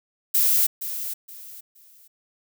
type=noise with echo; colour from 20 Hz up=violet; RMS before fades=-19 dBFS; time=0.34-0.67 s; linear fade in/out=10 ms; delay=470 ms; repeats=3; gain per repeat=-11 dB; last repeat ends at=2.08 s; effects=none